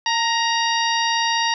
harmonic tone with a mistuned harmonic, 939 Hz, A#5, 12 cents sharp, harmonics 1 / 2 / 3 / 4 / 5 / 6, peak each -21 / -24 / -26 / -27 / -28 / -29 dBFS, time 0.06-1.54 s, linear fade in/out 2 ms, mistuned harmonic 1, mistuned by -41 cents, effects none

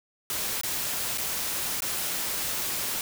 white noise with dropouts, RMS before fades -30 dBFS, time 0.3-3.01 s, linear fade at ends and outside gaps 1 ms, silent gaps 0.612-0.634 / 1.176-1.182 / 1.805-1.821 s, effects none

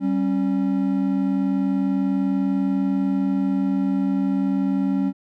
triangle tone pair together, 193.82 / 274.1 Hz, G3 / C#4, -19 / -19 cents, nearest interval tritone, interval 600 cents, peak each -20 / -19 dBFS, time 0-5.13 s, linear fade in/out 50 ms, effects none

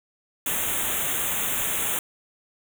white band-stop noise, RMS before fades -26 dBFS, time 0.46-1.99 s, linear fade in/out 2 ms, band 3700 to 6400 Hz, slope 96 dB/octave, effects none

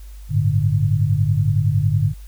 sine chord, G suspended second, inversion none, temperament equal with one note detuned, 99.19 / 110 / 146.83 Hz, G2 / A2 / D3, +21 / 0 / 0 cents, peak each -19 dBFS, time 0.29-2.14 s, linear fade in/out 50 ms, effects added 50 Hz sine -34 dBFS peak until 2.27 s + white hiss -52 dBFS RMS until 2.27 s

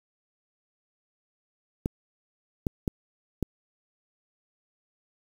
clicks, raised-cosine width 3 ms, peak -13 dBFS, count 4, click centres 1.859 / 2.668 / 2.878 / 3.427 s, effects 7-bit

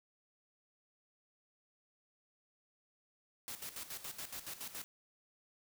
white noise with tremolo, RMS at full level -44 dBFS, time 3.48-4.84 s, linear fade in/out 0 ms, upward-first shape square, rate 7.1 Hz, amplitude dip 70%, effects none

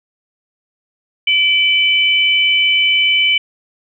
sine tone pair together, 2324 / 3015 Hz, D7 / F#7, -19 / +32 cents, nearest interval perfect fourth, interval 451 cents, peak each -13 dBFS, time 1.27-3.38 s, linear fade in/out 5 ms, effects none

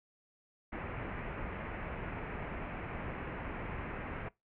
pink low-pass noise, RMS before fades -41 dBFS, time 0.72-4.29 s, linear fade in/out 10 ms, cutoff 2500 Hz, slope 48 dB/octave, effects noise-tail reverb RT60 0.2 s tail -23 dB re dry

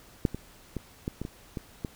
clicks, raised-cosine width 3 ms, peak -10 / -21 / -19 / -17 / -20 / -22 / -20 / -18 dBFS, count 8, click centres 0.252 / 0.346 / 0.767 / 1.079 / 1.216 / 1.251 / 1.572 / 1.848 s, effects pink hiss -54 dBFS RMS until 1.95 s

